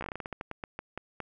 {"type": "slowing click train", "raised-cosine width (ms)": 0.5, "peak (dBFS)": -21, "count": 16, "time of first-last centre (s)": [0.01, 1.203], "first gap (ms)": 14, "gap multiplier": 1.22, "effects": []}